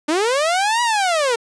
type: linear two-way sweep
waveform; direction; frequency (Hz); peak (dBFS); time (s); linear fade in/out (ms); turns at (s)
sawtooth; up then down; 288.5 to 977 to 446.3; -12; 0.08-1.36; 10; 0.82
effects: resampled to 22050 Hz